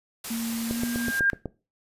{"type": "noise", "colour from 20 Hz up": "white", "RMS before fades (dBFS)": -35, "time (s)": [0.24, 1.2], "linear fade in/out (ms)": 5}
{"type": "tone with pitch glide", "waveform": "sine", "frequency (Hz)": [229.5, 238.1], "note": ["A#3", "A#3"], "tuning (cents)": [-27, 37], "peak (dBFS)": -27, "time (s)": [0.3, 1.11], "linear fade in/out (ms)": 10, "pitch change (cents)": 64, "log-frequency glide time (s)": [0.69, 0.83]}
{"type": "tone with exponential growth", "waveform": "sine", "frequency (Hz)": 1604, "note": "G6", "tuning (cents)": 39, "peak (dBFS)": -17, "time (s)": [0.61, 1.3], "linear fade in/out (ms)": 0, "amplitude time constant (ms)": 150}
{"type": "click train", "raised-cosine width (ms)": 2, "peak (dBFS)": -17, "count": 7, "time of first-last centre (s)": [0.71, 1.457], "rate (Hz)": 8.03}
{"effects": ["noise-tail reverb RT60 0.3 s tail -19 dB re dry", "resampled to 32000 Hz"]}